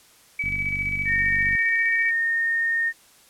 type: tone with tremolo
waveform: sine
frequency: 2286 Hz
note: D7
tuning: 47 cents flat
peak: -22 dBFS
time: 0.39-2.11 s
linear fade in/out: 5 ms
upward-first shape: square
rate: 15 Hz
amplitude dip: 40%
type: click train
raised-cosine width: 5 ms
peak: -23 dBFS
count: 55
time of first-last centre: 0.44-1.551 s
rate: 48.6 Hz
type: tone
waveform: sine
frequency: 1836 Hz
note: A#6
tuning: 27 cents flat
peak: -20 dBFS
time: 1.05-2.93 s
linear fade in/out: 50 ms
effects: white hiss -54 dBFS RMS until 3.29 s + low-pass 12000 Hz 12 dB/octave